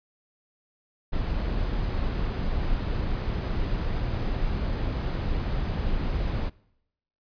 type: noise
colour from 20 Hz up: brown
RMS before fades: -27 dBFS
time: 1.12-6.5 s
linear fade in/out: 20 ms
effects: noise-tail reverb RT60 0.8 s tail -23 dB re dry + resampled to 11025 Hz